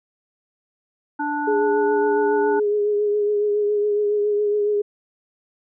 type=harmonic tone; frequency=293.7 Hz; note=D4; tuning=in tune; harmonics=1 / 3 / 5; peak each=-26 / -24 / -29 dBFS; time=1.19-2.6 s; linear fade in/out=10 ms
type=tone with vibrato; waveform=sine; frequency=415.3 Hz; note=G#4; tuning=in tune; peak=-17 dBFS; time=1.47-4.82 s; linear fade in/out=10 ms; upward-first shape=triangle; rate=7.2 Hz; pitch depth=30 cents each way
effects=none